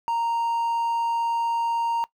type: tone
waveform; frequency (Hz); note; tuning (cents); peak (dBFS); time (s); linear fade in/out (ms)
triangle; 929; A#5; -6; -20; 0.08-2.04; 0
effects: noise-tail reverb RT60 0.1 s tail -20 dB re dry